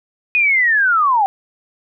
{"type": "linear sweep", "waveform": "sine", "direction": "down", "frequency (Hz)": [2504, 757], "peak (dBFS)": -11, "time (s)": [0.35, 1.26], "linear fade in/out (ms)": 0, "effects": []}